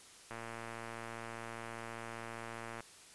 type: click train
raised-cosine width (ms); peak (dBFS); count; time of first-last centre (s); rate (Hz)
0.5; -29; 288; 0.31-2.806; 115
effects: white hiss -57 dBFS RMS until 3.14 s + resampled to 24000 Hz